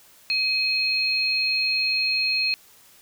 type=tone pair together; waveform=sine; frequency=2525 / 4247 Hz; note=D#7 / C8; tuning=+25 / +25 cents; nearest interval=major sixth; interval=900 cents; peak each=-23 dBFS; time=0.3-2.54 s; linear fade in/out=0 ms; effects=white hiss -53 dBFS RMS until 3.01 s